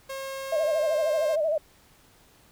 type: tone with pitch glide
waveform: sawtooth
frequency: 539 to 530 Hz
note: C#5 to C5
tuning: -49 to +22 cents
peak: -29 dBFS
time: 0.09-1.36 s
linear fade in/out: 10 ms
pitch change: -29 cents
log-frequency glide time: 0.57-0.93 s
type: tone with vibrato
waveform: sine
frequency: 622.3 Hz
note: D#5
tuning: in tune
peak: -22 dBFS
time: 0.52-1.58 s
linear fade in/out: 5 ms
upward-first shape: sine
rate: 13 Hz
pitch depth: 99 cents each way
effects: pink hiss -58 dBFS RMS until 2.51 s